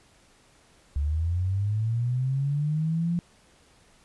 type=linear sweep; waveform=sine; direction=up; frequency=69.3 to 174.61 Hz; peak=-23 dBFS; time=0.96-3.19 s; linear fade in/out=0 ms; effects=pink hiss -59 dBFS RMS until 4.04 s + resampled to 24000 Hz